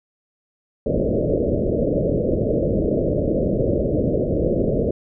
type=low-pass noise; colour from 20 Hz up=white; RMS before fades=-20 dBFS; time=0.86-4.91 s; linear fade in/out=5 ms; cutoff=610 Hz; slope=96 dB/octave; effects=none